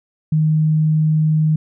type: tone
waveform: sine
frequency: 155.56 Hz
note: D#3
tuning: in tune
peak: -12 dBFS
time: 0.32-1.56 s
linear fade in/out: 5 ms
effects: none